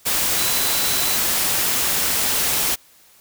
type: tone in noise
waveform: sine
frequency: 4000 Hz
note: B7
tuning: 21 cents sharp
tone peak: -28 dBFS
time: 0.37-1.18 s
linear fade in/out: 20 ms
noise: white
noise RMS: -20 dBFS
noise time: 0.05-2.76 s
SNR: -11 dB
effects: white hiss -52 dBFS RMS until 3.2 s